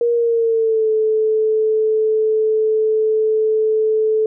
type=tone with pitch glide; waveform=sine; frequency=472.4 to 435.7 Hz; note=A#4 to A4; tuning=+23 to -17 cents; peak=-13 dBFS; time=0.01-4.26 s; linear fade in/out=2 ms; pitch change=-140 cents; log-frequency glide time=0.13-0.9 s; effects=none